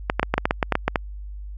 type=clicks; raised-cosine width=0.5 ms; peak=-3 dBFS; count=12; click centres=0.099 / 0.196 / 0.23 / 0.34 / 0.38 / 0.455 / 0.509 / 0.628 / 0.723 / 0.754 / 0.88 / 0.958 s; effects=added 50 Hz sine -32 dBFS peak until 1.57 s